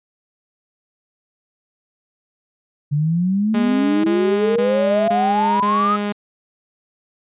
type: exponential sweep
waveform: sine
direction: up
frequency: 142 to 1288 Hz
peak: -15 dBFS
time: 2.91-5.97 s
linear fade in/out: 20 ms
type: tone bursts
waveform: sawtooth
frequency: 205.8 Hz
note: G#3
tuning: 16 cents flat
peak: -16 dBFS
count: 5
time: 3.54-6.124 s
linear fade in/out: 5 ms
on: 500 ms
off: 21 ms
effects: resampled to 8000 Hz